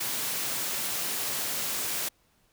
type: high-pass noise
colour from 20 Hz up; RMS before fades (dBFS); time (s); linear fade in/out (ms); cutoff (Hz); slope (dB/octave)
white; -31; 0-2.09; 10; 100; 48
effects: pink hiss -67 dBFS RMS until 2.52 s